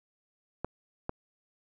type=clicks; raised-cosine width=1 ms; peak=-18 dBFS; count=2; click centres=0.646 / 1.094 s; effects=none